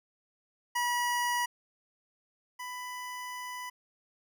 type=tone pair in turn; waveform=25% pulse; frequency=968 / 994.1 Hz; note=B5 / B5; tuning=-35 / +11 cents; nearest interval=unison; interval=46 cents; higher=second; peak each=-24 / -34 dBFS; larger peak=first; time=0.75-1.46 / 2.59-3.7 s; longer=second; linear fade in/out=10 ms; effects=none